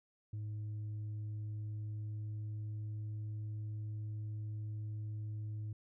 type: tone with pitch glide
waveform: sine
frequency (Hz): 106.1 to 106.71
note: G#2 to G#2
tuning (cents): +38 to +47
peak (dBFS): -36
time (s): 0.33-5.73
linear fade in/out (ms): 5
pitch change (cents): +9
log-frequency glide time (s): 1.1-3.32
effects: tanh soft clip ceiling -38 dBFS